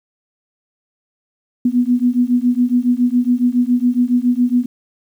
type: beating tone pair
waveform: sine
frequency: 242.1 / 249.3 Hz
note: B3 / B3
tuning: -34 / +16 cents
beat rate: 7.2 Hz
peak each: -15 dBFS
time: 1.65-4.66 s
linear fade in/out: 5 ms
effects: 8-bit